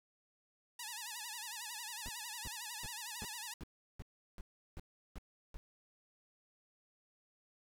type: tone with vibrato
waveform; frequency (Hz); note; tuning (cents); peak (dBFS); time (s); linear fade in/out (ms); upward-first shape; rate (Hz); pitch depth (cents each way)
5% pulse; 906; A#5; -50; -31; 0.79-3.54; 5; sine; 11; 140
type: noise bursts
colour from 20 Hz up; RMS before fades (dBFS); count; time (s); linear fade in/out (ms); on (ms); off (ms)
brown; -45; 10; 2.06-5.57; 0; 27; 360
effects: none